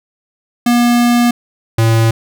square tone pair in turn, 239.9 / 113.22 Hz, A#3 / A2, +50 / +50 cents, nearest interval octave + minor second, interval 1300 cents, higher first, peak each -9 dBFS, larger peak neither, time 0.66-1.31 / 1.78-2.11 s, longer first, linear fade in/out 5 ms, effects none

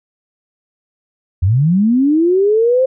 sine linear sweep, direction up, 82.2 to 531 Hz, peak -9 dBFS, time 1.42-2.86 s, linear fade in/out 10 ms, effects none

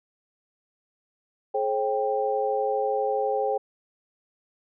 sine tone cluster, 425.8 / 538 / 789 Hz, G#4 / C5 / G5, +43 / +48 / +11 cents, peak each -27 dBFS, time 1.54-3.58 s, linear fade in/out 10 ms, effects none

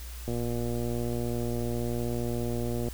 click train, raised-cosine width 2 ms, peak -20 dBFS, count 311, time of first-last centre 0.28-2.885 s, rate 119 Hz, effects added 60 Hz sine -38 dBFS peak until 2.93 s + white hiss -47 dBFS RMS until 2.93 s

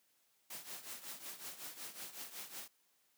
white noise with tremolo, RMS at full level -45 dBFS, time 0.5-2.68 s, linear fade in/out 5 ms, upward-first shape triangle, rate 5.4 Hz, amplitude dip 80%, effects white hiss -75 dBFS RMS until 3.17 s + high-pass 150 Hz 12 dB/octave

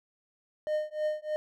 triangle tone with tremolo, 611 Hz, D#5, 32 cents flat, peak -23 dBFS, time 0.67-1.36 s, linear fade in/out 0 ms, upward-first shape triangle, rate 3.2 Hz, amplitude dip 100%, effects none

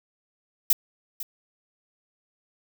violet noise with echo, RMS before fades -18 dBFS, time 0.7-0.73 s, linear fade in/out 2 ms, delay 500 ms, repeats 1, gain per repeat -15 dB, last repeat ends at 1.23 s, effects none

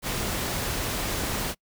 pink noise, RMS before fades -29 dBFS, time 0.02-1.55 s, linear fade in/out 50 ms, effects noise-tail reverb RT60 0.1 s tail -26 dB re dry

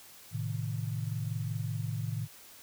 sine chord, A diminished, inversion none, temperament equal, 110 / 130.81 / 155.56 Hz, A2 / C3 / Eb3, 0 / 0 / 0 cents, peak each -34 / -38 / -37 dBFS, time 0.31-2.28 s, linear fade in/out 50 ms, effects white hiss -53 dBFS RMS until 2.62 s

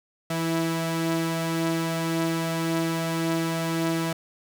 sawtooth tone pair together, 164.81 / 327.8 Hz, E3 / E4, 0 / -10 cents, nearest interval octave, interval 1190 cents, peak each -23 dBFS, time 0.3-4.13 s, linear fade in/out 5 ms, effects none

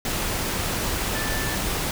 sine tone in noise, 1760 Hz, A6, in tune, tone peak -32 dBFS, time 1.15-1.55 s, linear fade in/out 2 ms, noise pink, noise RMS -26 dBFS, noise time 0.05-1.91 s, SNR -9 dB, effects none

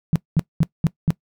sine tone bursts, 160.9 Hz, E3, 42 cents flat, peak -12 dBFS, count 5, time 0.13-1.105 s, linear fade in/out 0 ms, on 27 ms, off 210 ms, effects noise-tail reverb RT60 0.1 s tail -20 dB re dry

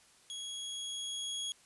sawtooth tone with level ramp, 3322 Hz, G#7, in tune, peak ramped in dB -37 to -32 dBFS, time 0.3-1.52 s, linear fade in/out 0 ms, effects white hiss -63 dBFS RMS until 1.65 s + resampled to 24000 Hz

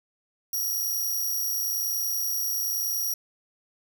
10% pulse tone with amplitude modulation, 5690 Hz, F8, 31 cents sharp, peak -18 dBFS, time 0.53-3.14 s, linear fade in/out 5 ms, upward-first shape sine, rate 101 Hz, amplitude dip 45%, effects none

